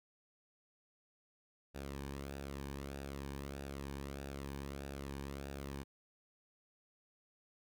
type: tone with flanger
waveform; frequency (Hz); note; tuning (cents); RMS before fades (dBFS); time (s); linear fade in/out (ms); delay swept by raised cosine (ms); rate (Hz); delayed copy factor
sawtooth; 69.3; C#2; 0; -45; 1.74-5.84; 20; 0.94 to 1.51; 1.6; -0.55
effects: none